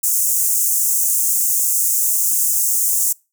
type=high-pass noise; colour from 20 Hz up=pink; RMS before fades=-17 dBFS; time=0.03-3.13 s; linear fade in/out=10 ms; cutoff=6600 Hz; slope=48 dB/octave; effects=noise-tail reverb RT60 0.3 s tail -26 dB re dry